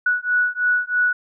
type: beating tone pair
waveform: sine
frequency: 1470 / 1473.1 Hz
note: F#6 / F#6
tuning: -12 / -8 cents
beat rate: 3.1 Hz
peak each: -20 dBFS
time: 0.06-1.13 s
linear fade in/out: 5 ms
effects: none